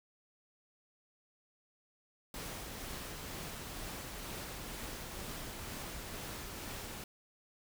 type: noise with tremolo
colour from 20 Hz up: pink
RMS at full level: -43 dBFS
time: 2.34-7.04 s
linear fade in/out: 2 ms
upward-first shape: triangle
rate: 2.1 Hz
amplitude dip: 25%
effects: none